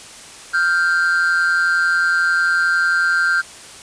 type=tone pair together; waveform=triangle; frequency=1396.9 / 1568 Hz; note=F6 / G6; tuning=0 / 0 cents; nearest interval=major second; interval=200 cents; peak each=-15 dBFS; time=0.53-3.42 s; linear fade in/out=20 ms; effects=white hiss -38 dBFS RMS until 3.82 s + resampled to 22050 Hz